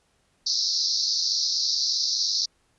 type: band-pass noise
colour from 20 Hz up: pink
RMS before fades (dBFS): -25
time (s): 0.46-2.46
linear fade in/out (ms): 10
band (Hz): 4100 to 5800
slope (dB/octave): 96
effects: pink hiss -67 dBFS RMS until 2.78 s + resampled to 24000 Hz